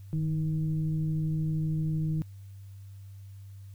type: tone with frequency modulation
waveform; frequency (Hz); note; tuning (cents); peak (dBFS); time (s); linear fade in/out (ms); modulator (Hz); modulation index
sine; 155.56; D#3; 0; -26; 0.13-2.22; 0; 162; 0.45
effects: added 98 Hz sine -43 dBFS peak until 3.74 s + white hiss -66 dBFS RMS until 3.74 s